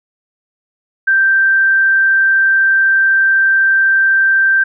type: tone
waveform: sine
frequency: 1568 Hz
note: G6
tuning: in tune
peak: -8 dBFS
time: 1.07-4.64 s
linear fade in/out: 10 ms
effects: none